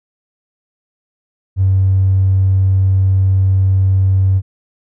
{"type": "tone with tanh clipping", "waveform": "triangle", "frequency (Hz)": 95.4, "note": "G2", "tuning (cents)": -47, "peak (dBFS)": -8, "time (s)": [1.56, 4.42], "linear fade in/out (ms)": 50, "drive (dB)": 1, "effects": []}